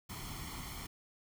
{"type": "noise with comb filter", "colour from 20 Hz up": "pink", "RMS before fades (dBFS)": -44, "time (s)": [0.09, 0.87], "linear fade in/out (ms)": 10, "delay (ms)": 0.93, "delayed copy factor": 0.7, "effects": []}